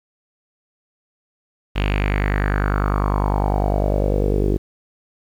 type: tone with low-pass filter sweep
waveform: sawtooth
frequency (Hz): 49.98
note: G1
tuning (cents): +34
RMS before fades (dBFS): -19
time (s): 1.75-4.58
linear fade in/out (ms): 20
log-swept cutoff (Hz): 2900 to 370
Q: 4.2
effects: 8-bit